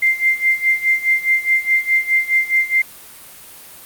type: tone with tremolo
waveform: sine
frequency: 2093 Hz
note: C7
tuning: in tune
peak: -10 dBFS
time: 0.02-2.82 s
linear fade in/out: 5 ms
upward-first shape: sine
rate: 4.8 Hz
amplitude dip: 85%
effects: white hiss -39 dBFS RMS until 3.85 s + Opus 32 kbps